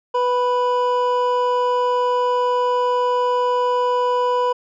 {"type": "tone pair together", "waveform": "triangle", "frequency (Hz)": [494.5, 987.8], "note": ["B4", "B5"], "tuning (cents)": [2, 0], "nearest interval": "octave", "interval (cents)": 1198, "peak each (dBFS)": -17, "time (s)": [0.14, 4.53], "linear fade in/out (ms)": 10, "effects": ["resampled to 16000 Hz"]}